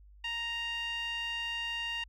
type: tone with band-pass filter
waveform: sawtooth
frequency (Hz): 932.3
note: A#5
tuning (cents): 0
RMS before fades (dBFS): -36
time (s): 0.24-2.04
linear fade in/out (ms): 5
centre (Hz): 2500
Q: 7.5
effects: added 50 Hz sine -53 dBFS peak until 2.08 s